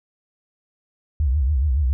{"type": "tone with vibrato", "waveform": "sine", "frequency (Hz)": 69.3, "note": "C#2", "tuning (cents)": 0, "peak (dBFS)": -16, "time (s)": [1.2, 1.93], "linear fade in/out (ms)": 0, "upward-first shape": "triangle", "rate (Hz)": 7.1, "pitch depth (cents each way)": 250, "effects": []}